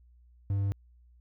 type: tone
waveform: triangle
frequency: 99.2 Hz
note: G2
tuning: 21 cents sharp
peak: -24 dBFS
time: 0.5-0.72 s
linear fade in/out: 0 ms
effects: added 60 Hz sine -56 dBFS peak until 1.2 s